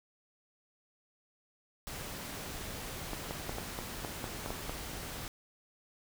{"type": "noise", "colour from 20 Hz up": "pink", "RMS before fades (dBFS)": -42, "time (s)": [1.87, 5.28], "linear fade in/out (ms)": 0}
{"type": "clicks", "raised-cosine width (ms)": 1, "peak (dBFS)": -23, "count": 10, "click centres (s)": [3.133, 3.309, 3.494, 3.584, 3.789, 4.048, 4.242, 4.461, 4.505, 4.695]}
{"effects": []}